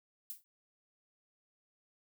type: noise with exponential decay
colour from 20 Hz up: violet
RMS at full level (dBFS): -39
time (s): 0.3-0.44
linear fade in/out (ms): 0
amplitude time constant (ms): 30
effects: none